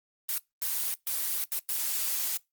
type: noise bursts at uneven times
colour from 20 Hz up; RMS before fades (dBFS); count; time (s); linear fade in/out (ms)
blue; -30; 5; 0.29-0.38 / 0.62-0.94 / 1.07-1.44 / 1.52-1.59 / 1.69-2.37; 0
effects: noise-tail reverb RT60 0.2 s tail -24 dB re dry + Opus 24 kbps